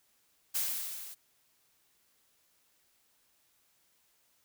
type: noise with level ramp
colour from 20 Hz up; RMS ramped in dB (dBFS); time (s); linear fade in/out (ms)
blue; -30 to -47; 0.54-1.15; 20
effects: white hiss -71 dBFS RMS until 4.44 s